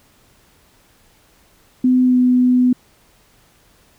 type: tone with pitch glide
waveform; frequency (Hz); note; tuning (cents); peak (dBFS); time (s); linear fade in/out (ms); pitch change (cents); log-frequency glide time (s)
sine; 253.5 to 250.2; B3 to B3; +45 to +23; -10; 1.84-2.73; 5; -22; 2.03-2.18
effects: pink hiss -54 dBFS RMS until 3.98 s